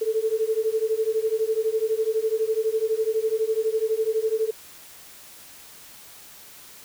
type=beating tone pair; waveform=sine; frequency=435.2 / 447.2 Hz; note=A4 / A4; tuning=-19 / +28 cents; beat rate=12 Hz; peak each=-24 dBFS; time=0.01-4.51 s; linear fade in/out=10 ms; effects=white hiss -46 dBFS RMS until 6.84 s